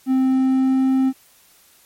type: tone with pitch glide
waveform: triangle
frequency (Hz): 261.6 to 263.6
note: C4 to C4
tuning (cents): 0 to +13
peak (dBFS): -12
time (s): 0.06-1.13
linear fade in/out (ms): 50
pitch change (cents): +13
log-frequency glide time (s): 0.25-0.89
effects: white hiss -53 dBFS RMS until 1.85 s + MP3 64 kbps